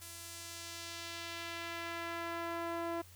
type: tone with band-pass filter sweep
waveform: sawtooth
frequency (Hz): 337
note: E4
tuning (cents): +38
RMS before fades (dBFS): -42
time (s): 0.01-3.02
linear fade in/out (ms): 10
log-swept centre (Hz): 11000 to 720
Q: 0.86
effects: added 90 Hz sine -57 dBFS peak until 3.15 s + white hiss -60 dBFS RMS until 3.15 s